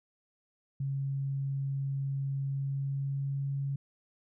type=tone with pitch glide; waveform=sine; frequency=137.3 to 138.57 Hz; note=C#3 to C#3; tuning=-16 to 0 cents; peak=-30 dBFS; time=0.8-3.76 s; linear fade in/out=5 ms; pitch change=+16 cents; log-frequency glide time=2.43-3.44 s; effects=none